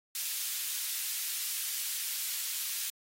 white high-pass noise, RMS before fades -35 dBFS, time 0.15-2.9 s, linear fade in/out 2 ms, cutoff 2500 Hz, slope 12 dB/octave, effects AAC 48 kbps

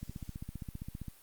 click train, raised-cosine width 5 ms, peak -28 dBFS, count 17, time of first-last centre 0.03-1.083 s, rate 15.2 Hz, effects white hiss -60 dBFS RMS until 1.22 s + Opus 48 kbps

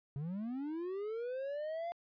triangle linear sweep, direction up, 133.5 to 698.5 Hz, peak -35 dBFS, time 0.16-1.92 s, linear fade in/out 0 ms, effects resampled to 11025 Hz

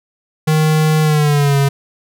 square tone with pitch glide, 155.56 to 139.39 Hz, D#3 to C#3, 0 to +10 cents, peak -11 dBFS, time 0.47-1.69 s, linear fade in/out 10 ms, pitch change -190 cents, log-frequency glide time 1.02-1.57 s, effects none

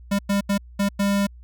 square tone bursts at uneven times, 200 Hz, G3, 35 cents sharp, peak -19 dBFS, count 5, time 0.11-0.19 / 0.29-0.41 / 0.49-0.58 / 0.79-0.89 / 0.99-1.27 s, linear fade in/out 10 ms, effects added 60 Hz sine -41 dBFS peak until 1.43 s

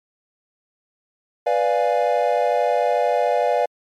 triangle chord, B diminished seventh, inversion none, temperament equal, 493.9 / 587.3 / 698.5 / 830.6 Hz, B4 / D5 / F5 / Ab5, 0 / 0 / 0 / 0 cents, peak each -20 / -19 / -19 / -23 dBFS, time 1.46-3.66 s, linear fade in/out 10 ms, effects MP3 96 kbps

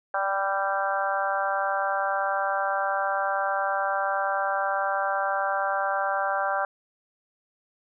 harmonic tone with a mistuned harmonic, 195.6 Hz, G3, 4 cents flat, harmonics 3 / 4 / 5 / 6 / 7 / 8, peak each -30 / -28 / -33 / -33 / -31 / -31 dBFS, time 0.14-6.65 s, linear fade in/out 2 ms, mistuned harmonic 5, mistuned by +18 cents, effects none

